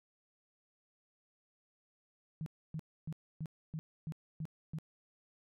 sine tone bursts, 157.5 Hz, D#3, 21 cents sharp, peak -37 dBFS, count 8, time 2.41-4.786 s, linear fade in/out 0 ms, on 52 ms, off 280 ms, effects none

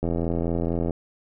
click train, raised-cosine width 2 ms, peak -13 dBFS, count 75, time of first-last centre 0.03-0.908 s, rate 84.3 Hz, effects none

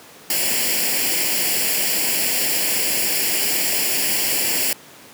white noise with comb filter, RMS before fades -20 dBFS, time 0.3-4.73 s, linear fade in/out 2 ms, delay 0.4 ms, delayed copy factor +0.75, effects pink hiss -43 dBFS RMS until 5.13 s + high-pass 200 Hz 12 dB/octave

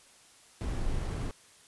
brown noise with sample-and-hold, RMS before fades -32 dBFS, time 0.61-1.31 s, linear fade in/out 0 ms, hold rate 8820 Hz, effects white hiss -58 dBFS RMS until 1.67 s + resampled to 24000 Hz

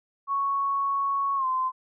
sine tone with pitch glide, 1108.7 to 1034.5 Hz, C#6 to C6, 0 to -20 cents, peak -23 dBFS, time 0.27-1.72 s, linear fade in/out 50 ms, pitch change -120 cents, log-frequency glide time 1.36-1.46 s, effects none

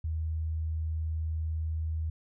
sine tone, 79.6 Hz, D#2, 40 cents sharp, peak -29 dBFS, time 0.04-2.1 s, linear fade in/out 5 ms, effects none

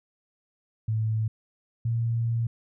sine tone pair in turn, 110 / 115.87 Hz, A2 / A#2, 0 / -10 cents, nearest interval minor second, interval 90 cents, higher second, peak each -23 dBFS, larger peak neither, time 0.88-1.28 / 1.85-2.47 s, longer second, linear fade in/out 5 ms, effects none

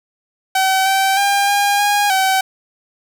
sawtooth tone with pitch steps, 763 / 773 / 801 / 809 / 819 / 764 Hz, G5 / G5 / G5 / G#5 / G#5 / G5, -47 / -24 / +37 / -46 / -24 / -45 cents, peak -9 dBFS, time 0.55-2.41 s, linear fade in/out 5 ms, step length 310 ms, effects none

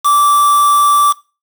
triangle tone with quantisation, 1165 Hz, D6, 14 cents flat, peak -6 dBFS, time 0.04-1.13 s, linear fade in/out 20 ms, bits 3, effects noise-tail reverb RT60 0.3 s tail -20 dB re dry

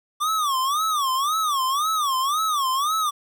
square tone with vibrato, 1160 Hz, D6, 22 cents flat, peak -21 dBFS, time 0.2-3.11 s, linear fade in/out 20 ms, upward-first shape sine, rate 1.9 Hz, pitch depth 200 cents each way, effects 10-bit

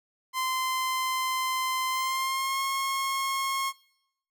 sawtooth tone with pitch glide, 1036 to 1082.5 Hz, C6 to C#6, -17 to -41 cents, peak -23 dBFS, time 0.33-3.73 s, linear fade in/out 50 ms, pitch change +76 cents, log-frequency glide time 1.9-2.63 s, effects noise-tail reverb RT60 0.8 s tail -22 dB re dry

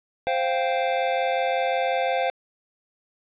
square chord, C suspended fourth, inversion none, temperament equal, 523.3 / 698.5 / 784 Hz, C5 / F5 / G5, 0 / 0 / 0 cents, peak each -26 / -26 / -28 dBFS, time 0.27-2.3 s, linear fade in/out 0 ms, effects resampled to 8000 Hz + 9-bit

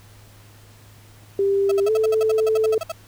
sine tone with pitch glide, 395.4 to 438.7 Hz, G4 to A4, +15 to -5 cents, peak -16 dBFS, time 1.39-2.78 s, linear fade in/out 2 ms, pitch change +180 cents, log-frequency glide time 1.84-1.91 s
35% pulse tone bursts, 653 Hz, E5, 17 cents flat, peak -23 dBFS, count 15, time 1.69-2.92 s, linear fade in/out 5 ms, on 26 ms, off 60 ms
effects added 104 Hz sine -47 dBFS peak until 3.07 s + pink hiss -51 dBFS RMS until 3.07 s

